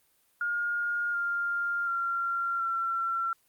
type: tone with pitch steps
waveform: sine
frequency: 1421 / 1399 / 1377.4 / 1356 Hz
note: F6 / F6 / F6 / E6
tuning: +30 / +3 / -24 / +49 cents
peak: -27 dBFS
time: 0.41-3.33 s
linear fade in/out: 2 ms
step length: 730 ms
effects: white hiss -68 dBFS RMS until 3.48 s + Opus 32 kbps